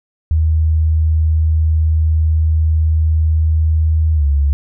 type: tone with pitch glide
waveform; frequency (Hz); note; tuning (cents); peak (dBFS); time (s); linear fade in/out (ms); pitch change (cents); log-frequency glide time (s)
sine; 79 to 70.79; D#2 to C#2; +27 to +37; -10; 0.31-4.53; 0; -190; 4.15-4.25
effects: none